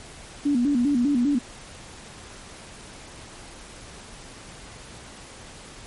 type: tone with vibrato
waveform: sine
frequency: 263.6 Hz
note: C4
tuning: 13 cents sharp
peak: -18 dBFS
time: 0.45-1.39 s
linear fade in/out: 10 ms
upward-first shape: square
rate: 5 Hz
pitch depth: 150 cents each way
effects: pink hiss -43 dBFS RMS until 5.86 s + MP3 48 kbps